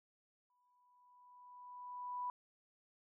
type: tone with exponential growth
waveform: sine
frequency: 987.8 Hz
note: B5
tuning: in tune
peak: -37 dBFS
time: 0.5-2.3 s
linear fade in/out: 1 ms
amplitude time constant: 390 ms
effects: none